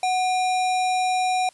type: tone with sample-and-hold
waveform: sine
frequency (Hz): 740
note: F#5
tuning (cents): 0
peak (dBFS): -19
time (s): 0.03-1.49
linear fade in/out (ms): 2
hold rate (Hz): 3150
effects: white hiss -55 dBFS RMS until 1.53 s + resampled to 24000 Hz